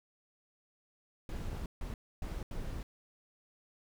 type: noise bursts at uneven times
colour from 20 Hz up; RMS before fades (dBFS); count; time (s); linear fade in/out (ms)
brown; -39; 4; 1.29-1.66 / 1.81-1.94 / 2.22-2.43 / 2.51-2.83; 2
effects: none